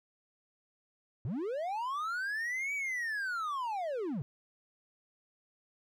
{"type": "linear two-way sweep", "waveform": "triangle", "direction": "up then down", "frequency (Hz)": [98, 2306, 118.4], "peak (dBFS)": -31, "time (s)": [1.25, 4.22], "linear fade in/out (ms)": 0, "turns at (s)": 2.74, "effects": []}